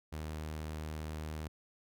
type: tone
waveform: sawtooth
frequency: 77.5 Hz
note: D#2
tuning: 6 cents flat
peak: -35 dBFS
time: 0.12-1.48 s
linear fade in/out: 10 ms
effects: none